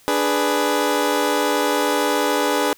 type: chord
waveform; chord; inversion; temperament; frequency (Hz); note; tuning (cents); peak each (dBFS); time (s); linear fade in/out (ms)
20% pulse; G# diminished; second; equal; 293.7 / 415.3 / 493.9; D4 / G#4 / B4; 0 / 0 / 0; -17; 0.08-2.73; 0
effects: white hiss -52 dBFS RMS until 2.77 s